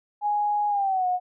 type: tone with pitch glide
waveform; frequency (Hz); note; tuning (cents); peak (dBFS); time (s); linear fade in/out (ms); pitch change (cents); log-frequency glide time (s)
sine; 830 to 726.7; G#5 to F#5; -1 to -31; -21; 0.21-1.2; 50; -230; 0.69-1.07
effects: none